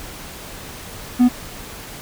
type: tone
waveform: triangle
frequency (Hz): 246.9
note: B3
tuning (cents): 0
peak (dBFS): -7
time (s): 1.19-1.29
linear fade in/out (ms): 20
effects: pink hiss -35 dBFS RMS until 2.01 s